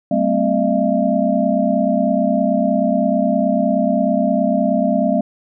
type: tone cluster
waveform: sine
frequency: 195.8 / 225.3 / 262.2 / 611 / 671 Hz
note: G3 / A3 / C4 / D#5 / E5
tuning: -2 / +41 / +4 / -32 / +31 cents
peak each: -20 dBFS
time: 0.11-5.21 s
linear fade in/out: 5 ms
effects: none